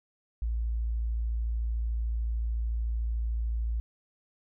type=tone; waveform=sine; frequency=56.8 Hz; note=A#1; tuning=44 cents flat; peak=-27 dBFS; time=0.42-3.8 s; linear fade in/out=0 ms; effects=none